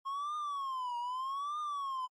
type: tone with vibrato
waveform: triangle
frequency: 1076 Hz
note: C6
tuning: 48 cents sharp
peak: -33 dBFS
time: 0.05-2.07 s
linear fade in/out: 20 ms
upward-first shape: triangle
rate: 0.81 Hz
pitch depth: 220 cents each way
effects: AAC 32 kbps